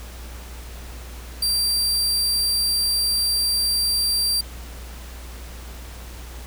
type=tone; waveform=sawtooth; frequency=4710 Hz; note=D8; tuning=4 cents sharp; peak=-16 dBFS; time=1.42-4.41 s; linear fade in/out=5 ms; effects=added 60 Hz sine -35 dBFS peak until 6.46 s + pink hiss -42 dBFS RMS until 6.46 s